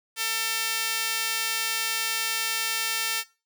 sawtooth tone with high-pass filter, 450 Hz, A4, 39 cents sharp, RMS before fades -28 dBFS, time 0.16-3.24 s, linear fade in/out 50 ms, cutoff 2300 Hz, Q 0.73, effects noise-tail reverb RT60 0.3 s tail -18 dB re dry

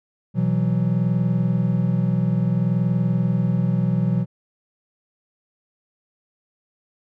triangle chord, B suspended fourth, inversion none, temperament just, 123.47 / 164.63 / 185.21 Hz, B2 / E3 / F#3, 0 / -2 / +2 cents, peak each -20 dBFS, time 0.34-4.26 s, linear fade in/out 50 ms, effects none

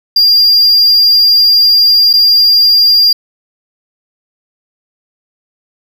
triangle tone with dropouts, 4796 Hz, D8, 36 cents sharp, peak -3 dBFS, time 0.16-3.13 s, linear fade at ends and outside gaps 5 ms, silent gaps 2.131-2.136 s, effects none

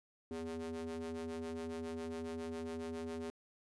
square ring-modulated tone, 82.41 Hz, E2, in tune, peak -38 dBFS, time 0.31-3.3 s, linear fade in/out 0 ms, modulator 326 Hz, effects resampled to 24000 Hz + 13-bit

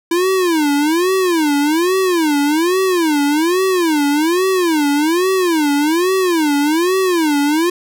square tone with vibrato, 329.6 Hz, E4, in tune, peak -13 dBFS, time 0.11-7.7 s, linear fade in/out 5 ms, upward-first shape sine, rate 1.2 Hz, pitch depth 250 cents each way, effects none

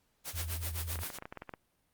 white noise with tremolo, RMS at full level -37 dBFS, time 0.24-1.19 s, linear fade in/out 50 ms, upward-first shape sine, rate 7.7 Hz, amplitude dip 85%
sine tone with vibrato, 82.41 Hz, E2, in tune, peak -36 dBFS, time 0.33-1.04 s, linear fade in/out 20 ms, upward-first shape square, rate 12 Hz, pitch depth 74 cents each way
clicks, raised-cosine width 0.5 ms, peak -27 dBFS, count 12, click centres 0.957 / 0.99 / 1.034 / 1.102 / 1.186 / 1.224 / 1.255 / 1.325 / 1.373 / 1.421 / 1.493 / 1.538 s
effects pink hiss -75 dBFS RMS until 1.93 s + Opus 48 kbps

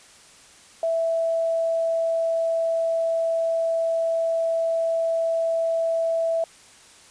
sine tone, 659.3 Hz, E5, in tune, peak -20 dBFS, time 0.83-6.44 s, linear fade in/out 2 ms, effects white hiss -50 dBFS RMS until 7.1 s + resampled to 22050 Hz

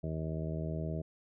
harmonic tone, 79.3 Hz, D#2, 33 cents sharp, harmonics 1 / 2 / 3 / 4 / 5 / 6 / 7 / 8, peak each -40 / -36 / -47 / -45 / -45 / -49 / -50 / -44 dBFS, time 0.03-1.02 s, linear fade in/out 10 ms, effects none

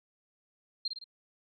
sine tone with echo, 4186 Hz, C8, in tune, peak -29 dBFS, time 0.85-0.88 s, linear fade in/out 5 ms, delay 54 ms, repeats 3, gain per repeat -5 dB, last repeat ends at 1.042 s, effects none

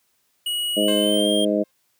square tone with pitch glide, 2909 to 3209 Hz, F#7 to G7, -30 to +40 cents, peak -23 dBFS, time 0.46-1.45 s, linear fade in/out 5 ms, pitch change +170 cents, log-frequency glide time 0.79-1.28 s
harmonic tone, 103.83 Hz, G#2, in tune, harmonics 2 / 3 / 4 / 5 / 6, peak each -24 / -23 / -27 / -25 / -23 dBFS, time 0.76-1.64 s, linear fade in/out 20 ms
10% pulse tone with exponential decay, 530 Hz, C5, 22 cents sharp, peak -22 dBFS, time 0.88-1.71 s, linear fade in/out 2 ms, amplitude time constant 180 ms
effects white hiss -67 dBFS RMS until 1.99 s + high-pass 60 Hz 12 dB/octave

